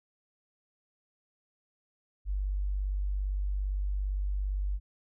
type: tone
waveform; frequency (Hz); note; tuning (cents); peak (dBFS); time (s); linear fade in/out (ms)
sine; 48.78; G1; -8; -28; 2.25-4.8; 50
effects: none